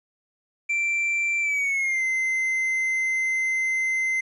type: tone with pitch glide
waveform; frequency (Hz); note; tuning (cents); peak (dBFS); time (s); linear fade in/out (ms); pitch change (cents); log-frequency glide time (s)
triangle; 2349 to 2069; D7 to C7; 0 to -20; -20; 0.69-4.21; 10; -220; 1.41-2.03
effects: resampled to 24000 Hz + 10-bit